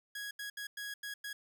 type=tone bursts at uneven times; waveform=sawtooth; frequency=1660 Hz; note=G#6; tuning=1 cent flat; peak=-36 dBFS; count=6; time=0.15-0.31 / 0.39-0.5 / 0.57-0.67 / 0.77-0.94 / 1.03-1.14 / 1.24-1.33 s; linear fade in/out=5 ms; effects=none